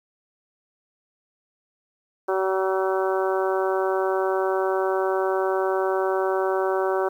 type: harmonic tone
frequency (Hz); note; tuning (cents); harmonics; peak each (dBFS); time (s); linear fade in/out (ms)
190; F#3; +46; 2 / 3 / 4 / 5 / 6 / 7 / 8; -23 / -27 / -29 / -31 / -33 / -34 / -35; 2.28-7.09; 10
effects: 9-bit